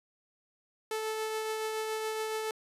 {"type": "tone with tremolo", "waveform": "sawtooth", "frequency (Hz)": 437.2, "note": "A4", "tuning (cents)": -11, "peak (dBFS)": -27, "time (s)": [0.91, 2.51], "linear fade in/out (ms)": 2, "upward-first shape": "triangle", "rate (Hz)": 7.1, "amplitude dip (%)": 30, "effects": ["resampled to 32000 Hz"]}